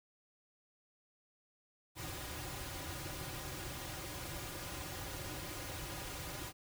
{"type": "noise with comb filter", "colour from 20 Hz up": "pink", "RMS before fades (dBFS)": -44, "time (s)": [1.95, 6.53], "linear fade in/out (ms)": 50, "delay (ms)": 4.5, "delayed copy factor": -0.8, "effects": []}